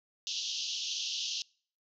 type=band-pass noise; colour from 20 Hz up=pink; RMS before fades=-36 dBFS; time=0.27-1.42 s; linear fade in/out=0 ms; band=2800 to 6400 Hz; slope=96 dB/octave; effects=noise-tail reverb RT60 0.5 s tail -26 dB re dry